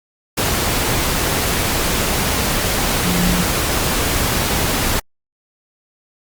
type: tone in noise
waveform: sine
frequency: 177.5 Hz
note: F3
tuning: 28 cents sharp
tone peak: -17 dBFS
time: 3.04-3.44 s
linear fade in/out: 10 ms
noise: pink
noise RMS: -18 dBFS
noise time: 0.37-5 s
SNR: -2 dB
effects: Opus 48 kbps